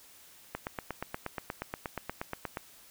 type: click train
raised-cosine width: 0.5 ms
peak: -19 dBFS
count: 18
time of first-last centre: 0.55-2.571 s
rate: 8.41 Hz
effects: white hiss -56 dBFS RMS until 2.9 s